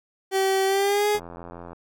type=tone with pitch glide; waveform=30% pulse; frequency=384.8 to 417.2 Hz; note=G4 to G#4; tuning=-32 to +8 cents; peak=-17 dBFS; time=0.31-1.2 s; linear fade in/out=50 ms; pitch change=+140 cents; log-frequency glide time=0.66-1.08 s
type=click train; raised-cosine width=1 ms; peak=-25 dBFS; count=51; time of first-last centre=1.15-1.731 s; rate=86 Hz
effects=none